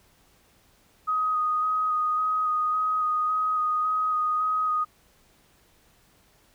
sine tone with vibrato, 1250 Hz, D#6, 8 cents sharp, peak -22 dBFS, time 1.07-4.85 s, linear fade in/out 20 ms, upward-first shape square, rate 1.8 Hz, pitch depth 12 cents each way, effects pink hiss -61 dBFS RMS until 6.54 s

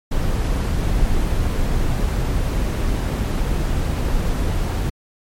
brown noise, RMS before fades -19 dBFS, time 0.11-4.9 s, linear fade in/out 10 ms, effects MP3 64 kbps

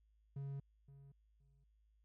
triangle tone with echo, 138.59 Hz, C#3, in tune, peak -40 dBFS, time 0.36-0.6 s, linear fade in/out 5 ms, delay 520 ms, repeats 2, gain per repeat -15 dB, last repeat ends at 1.64 s, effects added 53 Hz sine -70 dBFS peak until 2.04 s

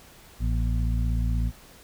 harmonic tone with a mistuned harmonic, 56.3 Hz, A1, 40 cents sharp, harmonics 1 / 2 / 3 / 4, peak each -23 / -29 / -35 / -36 dBFS, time 0.39-1.52 s, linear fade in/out 50 ms, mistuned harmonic 4, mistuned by +110 cents, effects pink hiss -51 dBFS RMS until 1.83 s

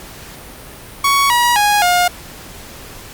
sawtooth tone with pitch steps, 1117 / 961.2 / 827.2 / 711.8 Hz, C#6 / B5 / G#5 / F5, +13 / -47 / -7 / +33 cents, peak -7 dBFS, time 1.04-2.08 s, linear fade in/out 5 ms, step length 260 ms, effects pink hiss -35 dBFS RMS until 3.13 s + Opus 48 kbps

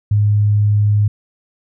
sine tone, 104.1 Hz, G#2, 5 cents sharp, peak -10 dBFS, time 0.11-1.08 s, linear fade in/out 5 ms, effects none

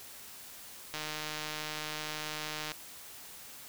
click train, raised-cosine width 0.2 ms, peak -20 dBFS, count 273, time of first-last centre 0.94-2.718 s, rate 153 Hz, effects white hiss -49 dBFS RMS until 3.68 s

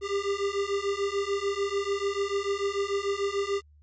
square beating tone pair, 395.7 / 402.5 Hz, G4 / G4, +16 / +46 cents, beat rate 6.8 Hz, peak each -31 / -30 dBFS, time 0.01-3.62 s, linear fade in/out 50 ms, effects added 74 Hz sine -54 dBFS peak until 3.82 s + resampled to 16000 Hz

